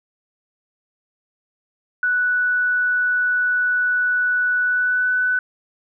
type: tone with pitch glide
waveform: sine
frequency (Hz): 1480 to 1496.3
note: F#6 to F#6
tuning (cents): 0 to +19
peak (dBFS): -16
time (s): 2.03-5.39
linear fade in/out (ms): 2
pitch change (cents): +19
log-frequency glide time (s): 4.62-5.1
effects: none